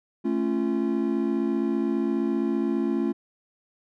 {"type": "chord", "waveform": "triangle", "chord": "A augmented", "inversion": "none", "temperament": "just", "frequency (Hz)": [220, 275, 343.8], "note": ["A3", "C#4", "E#4"], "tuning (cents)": [0, -14, -27], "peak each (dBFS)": -25, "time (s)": [0.24, 3.13], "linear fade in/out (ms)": 20, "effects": []}